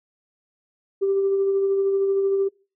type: tone with tremolo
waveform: sine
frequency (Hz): 392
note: G4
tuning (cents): 0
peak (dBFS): -16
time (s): 1.01-2.49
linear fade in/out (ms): 20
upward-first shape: sine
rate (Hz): 13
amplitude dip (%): 30
effects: noise-tail reverb RT60 0.4 s tail -26 dB re dry + tanh soft clip ceiling -13 dBFS